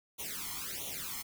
white noise with flanger, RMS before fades -40 dBFS, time 0.18-1.23 s, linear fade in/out 20 ms, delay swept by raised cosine 0.3 to 0.96 ms, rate 1.5 Hz, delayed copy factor +0.95, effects none

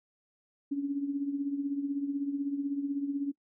sine tone with tremolo, 281.6 Hz, C#4, 27 cents sharp, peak -26 dBFS, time 0.71-3.32 s, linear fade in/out 10 ms, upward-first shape triangle, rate 16 Hz, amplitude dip 70%, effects noise-tail reverb RT60 0.1 s tail -21 dB re dry

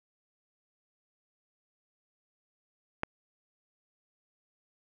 click, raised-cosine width 0.5 ms, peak -14 dBFS, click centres 3.034 s, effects none

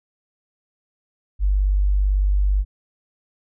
sine tone, 49 Hz, G1, in tune, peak -15 dBFS, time 1.39-2.65 s, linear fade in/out 50 ms, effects none

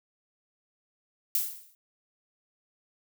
violet noise with exponential decay, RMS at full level -24 dBFS, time 1.35-1.75 s, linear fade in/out 1 ms, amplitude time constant 85 ms, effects none

